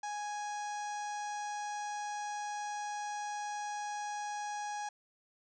harmonic tone with a mistuned harmonic, 830.6 Hz, G#5, in tune, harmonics 1 / 2 / 3 / 4 / 5 / 6 / 7 / 8 / 9 / 10, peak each -37 / -46 / -54 / -57 / -57 / -58 / -51 / -55 / -64 / -63 dBFS, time 0.03-4.89 s, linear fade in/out 5 ms, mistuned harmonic 10, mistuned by -21 cents, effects none

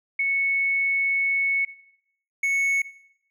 sine / triangle tone pair in turn, 2209 / 2209 Hz, C#7 / C#7, -7 / -7 cents, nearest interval unison, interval 0 cents, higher neither, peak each -20 / -18 dBFS, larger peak second, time 0.19-1.65 / 2.43-2.82 s, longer first, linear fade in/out 5 ms, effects noise-tail reverb RT60 0.7 s tail -17 dB re dry

